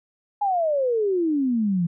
sine exponential sweep, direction down, 840 to 164.81 Hz, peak -19 dBFS, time 0.41-1.87 s, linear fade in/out 10 ms, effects none

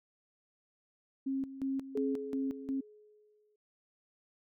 sine tone with tremolo, 269.1 Hz, C4, 49 cents sharp, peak -31 dBFS, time 1.26-2.81 s, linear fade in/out 10 ms, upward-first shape square, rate 2.8 Hz, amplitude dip 75%
sine tone with exponential decay, 422.4 Hz, G#4, 29 cents sharp, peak -31 dBFS, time 1.95-3.56 s, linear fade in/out 5 ms, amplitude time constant 350 ms
effects none

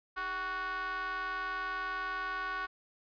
square ring-modulated tone, 180 Hz, F#3, 47 cents flat, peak -32 dBFS, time 0.16-2.67 s, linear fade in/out 20 ms, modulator 1300 Hz, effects resampled to 11025 Hz

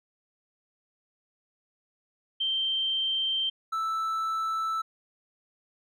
sine / triangle tone pair in turn, 3136 / 1318.5 Hz, G7 / E6, 0 / 0 cents, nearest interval octave + minor third, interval 1500 cents, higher first, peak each -25 dBFS, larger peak neither, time 2.4-3.5 / 3.72-4.82 s, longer neither, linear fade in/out 10 ms, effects none

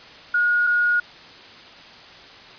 sine tone pair in turn, 1441 / 1441 Hz, F#6 / F#6, -46 / -46 cents, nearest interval unison, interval 0 cents, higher neither, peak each -16 dBFS, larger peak neither, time 0.34-0.67 / 0.67-1 s, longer neither, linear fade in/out 5 ms, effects white hiss -43 dBFS RMS until 2.58 s + resampled to 11025 Hz

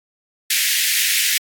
pink high-pass noise, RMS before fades -18 dBFS, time 0.5-1.38 s, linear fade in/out 5 ms, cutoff 1800 Hz, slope 48 dB/octave, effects AAC 64 kbps

